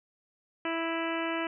harmonic tone with a mistuned harmonic, 329.7 Hz, E4, in tune, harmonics 1 / 2 / 3 / 4 / 5 / 6 / 7 / 8 / 9, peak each -33 / -36 / -38 / -39 / -40 / -41 / -41 / -42 / -43 dBFS, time 0.65-1.47 s, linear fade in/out 2 ms, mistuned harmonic 7, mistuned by +22 cents, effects none

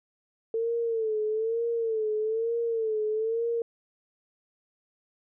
sine tone with vibrato, 447.1 Hz, A4, 28 cents sharp, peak -25 dBFS, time 0.54-3.62 s, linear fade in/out 2 ms, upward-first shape sine, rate 1.1 Hz, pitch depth 77 cents each way, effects none

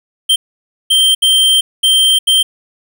square tone bursts at uneven times, 3141 Hz, G7, 3 cents sharp, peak -8 dBFS, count 5, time 0.29-0.36 / 0.9-1.15 / 1.22-1.61 / 1.83-2.19 / 2.27-2.43 s, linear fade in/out 10 ms, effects 8-bit

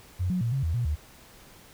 sine tone with pitch steps, 90.7 / 181.8 / 116.9 / 135.2 / 81.4 / 120.3 / 75 Hz, F#2 / F#3 / A#2 / C#3 / E2 / B2 / D2, -34 / -30 / +5 / -43 / -21 / -45 / +37 cents, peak -24 dBFS, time 0.19-0.96 s, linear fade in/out 20 ms, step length 110 ms, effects pink hiss -52 dBFS RMS until 1.73 s

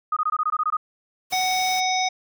sine tone bursts, 1244.5 Hz, D#6, in tune, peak -19 dBFS, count 10, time 0.12-0.769 s, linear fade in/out 5 ms, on 46 ms, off 21 ms
white noise, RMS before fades -37 dBFS, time 1.3-1.81 s, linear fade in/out 20 ms
harmonic tone, 745 Hz, F#5, 12 cents sharp, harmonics 1 / 3 / 5 / 7 / 8, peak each -22 / -27 / -29 / -30 / -31 dBFS, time 1.32-2.09 s, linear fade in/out 10 ms
clicks, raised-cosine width 0.5 ms, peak -24 dBFS, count 2, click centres 1.326 / 1.335 s
effects none

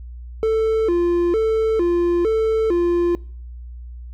triangle tone with vibrato, 392 Hz, G4, in tune, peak -13 dBFS, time 0.43-3.15 s, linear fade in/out 0 ms, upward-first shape square, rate 1.1 Hz, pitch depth 210 cents each way, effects noise-tail reverb RT60 0.5 s tail -23 dB re dry + added 60 Hz sine -32 dBFS peak until 4.13 s

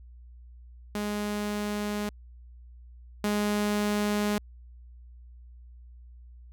sawtooth tone pair in turn, 207.7 / 207.7 Hz, G#3 / G#3, 0 / 0 cents, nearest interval unison, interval 0 cents, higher neither, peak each -25 / -21 dBFS, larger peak second, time 0.95-2.09 / 3.24-4.38 s, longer neither, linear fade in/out 2 ms, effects added 60 Hz sine -46 dBFS peak until 6.52 s

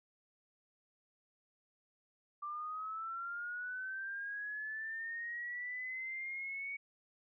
sine linear sweep, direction up, 1174.7 to 2245 Hz, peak -39 dBFS, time 2.42-6.77 s, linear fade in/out 10 ms, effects none

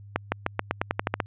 accelerating click train, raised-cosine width 0.5 ms, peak -8 dBFS, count 11, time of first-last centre 0.16-1.202 s, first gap 160 ms, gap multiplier 0.9, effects added 101 Hz sine -43 dBFS peak until 1.26 s + resampled to 8000 Hz

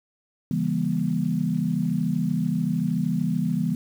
sine chord, C# diminished seventh, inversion none, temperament just, 138.59 / 166.31 / 199.57 / 239.5 Hz, C#3 / E3 / G3 / Bb3, 0 / +16 / +31 / +47 cents, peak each -31 / -25 / -27 / -27 dBFS, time 0.51-3.75 s, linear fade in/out 2 ms, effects 8-bit

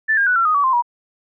sine tone with pitch steps, 1760 / 1613.9 / 1480 / 1357.1 / 1244.5 / 1141.2 / 1046.5 / 959.6 Hz, A6 / G6 / F#6 / E6 / D#6 / C#6 / C6 / A#5, 0 / +50 / 0 / +50 / 0 / +50 / 0 / +50 cents, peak -13 dBFS, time 0.08-0.824 s, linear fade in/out 20 ms, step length 93 ms, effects none

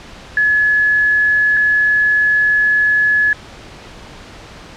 sine tone pair in turn, 1703 / 1703 Hz, G#6 / G#6, +43 / +43 cents, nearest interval unison, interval 0 cents, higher neither, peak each -10 dBFS, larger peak neither, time 0.37-1.57 / 1.57-3.33 s, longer second, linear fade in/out 2 ms, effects pink hiss -36 dBFS RMS until 4.76 s + low-pass 5000 Hz 12 dB/octave

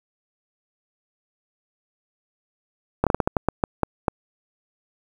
slowing click train, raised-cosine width 1 ms, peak -4 dBFS, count 11, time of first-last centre 3.04-4.082 s, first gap 27 ms, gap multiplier 1.28, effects 7-bit

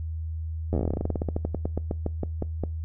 slowing click train, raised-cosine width 2 ms, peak -14 dBFS, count 29, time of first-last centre 0.73-2.637 s, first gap 10 ms, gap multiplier 1.12, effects noise-tail reverb RT60 0.3 s tail -23 dB re dry + added 80 Hz sine -29 dBFS peak until 2.84 s

